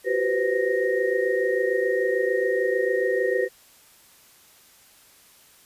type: tone cluster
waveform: sine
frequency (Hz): 355.6 / 384.2 / 494.2 / 521 / 1863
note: F4 / G4 / B4 / C5 / A#6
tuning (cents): +31 / -35 / +1 / -7 / -2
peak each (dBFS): -33 / -25 / -24 / -28 / -29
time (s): 0.04-3.49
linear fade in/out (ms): 50
effects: white hiss -54 dBFS RMS until 5.65 s + resampled to 32000 Hz